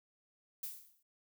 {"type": "noise with exponential decay", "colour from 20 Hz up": "violet", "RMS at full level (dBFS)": -39, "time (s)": [0.63, 1.03], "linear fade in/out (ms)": 5, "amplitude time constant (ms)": 86, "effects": []}